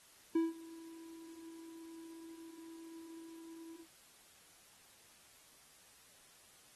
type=tone with ADSR envelope; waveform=triangle; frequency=328.6 Hz; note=E4; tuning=5 cents flat; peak=-25 dBFS; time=0.35-3.87 s; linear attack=7 ms; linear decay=170 ms; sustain=-23 dB; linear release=89 ms; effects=white hiss -63 dBFS RMS until 6.75 s + AAC 32 kbps